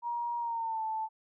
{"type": "tone with pitch glide", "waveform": "sine", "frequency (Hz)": [948, 879.4], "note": ["A#5", "A5"], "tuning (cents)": [29, -1], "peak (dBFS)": -31, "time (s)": [0.02, 1.09], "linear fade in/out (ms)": 50, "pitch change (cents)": -130, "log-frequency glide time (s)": [0.39, 0.83], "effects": []}